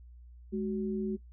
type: tone pair together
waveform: sine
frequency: 210.2 / 374.5 Hz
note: G#3 / F#4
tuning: +21 / +21 cents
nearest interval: minor seventh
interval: 1000 cents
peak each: -32 / -34 dBFS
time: 0.52-1.17 s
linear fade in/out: 20 ms
effects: noise-tail reverb RT60 0.1 s tail -18 dB re dry + added 60 Hz sine -49 dBFS peak until 1.32 s